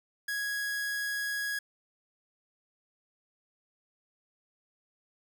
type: tone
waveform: 45% pulse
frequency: 1661.2 Hz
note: G#6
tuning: in tune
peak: -31 dBFS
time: 0.28-1.59 s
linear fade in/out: 5 ms
effects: none